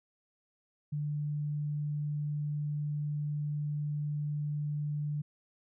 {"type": "tone", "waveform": "sine", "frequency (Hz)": 148, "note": "D3", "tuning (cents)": 14, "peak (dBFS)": -31, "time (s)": [0.92, 5.22], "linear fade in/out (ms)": 10, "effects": []}